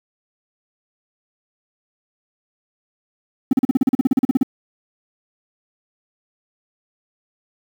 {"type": "tone bursts", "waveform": "triangle", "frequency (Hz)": 259.8, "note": "C4", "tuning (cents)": -12, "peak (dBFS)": -7, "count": 16, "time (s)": [3.51, 4.431], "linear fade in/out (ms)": 5, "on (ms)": 21, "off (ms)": 39, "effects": ["tanh soft clip ceiling -5 dBFS", "7-bit"]}